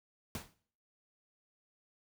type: noise with exponential decay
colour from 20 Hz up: pink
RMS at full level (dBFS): -38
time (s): 0.35-0.54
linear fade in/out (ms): 1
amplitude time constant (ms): 41
effects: noise-tail reverb RT60 0.5 s tail -17 dB re dry